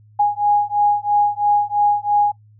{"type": "beating tone pair", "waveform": "sine", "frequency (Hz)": [824, 827], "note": ["G#5", "G#5"], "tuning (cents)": [-14, -8], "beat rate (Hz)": 3, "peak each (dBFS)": -17, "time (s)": [0.19, 2.32], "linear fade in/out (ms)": 10, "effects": ["noise-tail reverb RT60 0.1 s tail -17 dB re dry", "added 106 Hz sine -46 dBFS peak until 2.59 s"]}